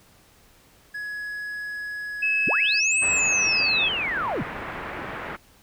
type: tone with pitch glide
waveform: triangle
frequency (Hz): 1681 to 1669.4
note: G#6 to G#6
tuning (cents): +20 to +9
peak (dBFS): -28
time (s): 0.94-2.8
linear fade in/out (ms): 10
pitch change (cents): -11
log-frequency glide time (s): 2.15-2.38
type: tone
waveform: sine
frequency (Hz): 2590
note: E7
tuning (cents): -31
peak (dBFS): -20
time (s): 2.22-3.89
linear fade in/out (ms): 10
type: linear two-way sweep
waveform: sine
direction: up then down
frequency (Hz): 78.7 to 8372 to 78.7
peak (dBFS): -24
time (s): 2.47-4.43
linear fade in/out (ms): 5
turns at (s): 2.99
type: low-pass noise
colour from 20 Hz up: white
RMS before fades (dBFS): -34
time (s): 3.01-5.37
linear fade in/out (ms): 20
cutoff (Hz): 2000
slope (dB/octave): 24
effects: pink hiss -56 dBFS RMS until 5.62 s